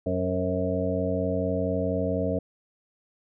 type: harmonic tone with a mistuned harmonic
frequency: 92 Hz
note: F#2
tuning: 9 cents flat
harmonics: 1 / 2 / 3 / 5 / 6 / 7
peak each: -31 / -31 / -31 / -31 / -31 / -31 dBFS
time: 0.06-2.39 s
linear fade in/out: 5 ms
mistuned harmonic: 6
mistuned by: -39 cents
effects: none